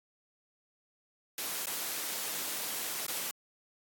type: noise with dropouts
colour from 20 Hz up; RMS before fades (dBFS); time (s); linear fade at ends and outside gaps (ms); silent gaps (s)
white; -36; 1.38-3.31; 1; 1.658-1.669 / 3.066-3.081
effects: high-pass 200 Hz 12 dB/octave + AAC 64 kbps